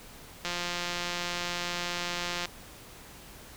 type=click train; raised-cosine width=0.2 ms; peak=-15 dBFS; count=352; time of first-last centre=0.45-2.456 s; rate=175 Hz; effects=pink hiss -49 dBFS RMS until 3.56 s